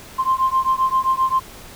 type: beating tone pair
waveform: sine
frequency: 1046.5 / 1054.1 Hz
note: C6 / C6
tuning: 0 / +13 cents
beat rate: 7.6 Hz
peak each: -18 dBFS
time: 0.18-1.4 s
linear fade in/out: 20 ms
effects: tanh soft clip ceiling -8 dBFS + pink hiss -40 dBFS RMS until 1.75 s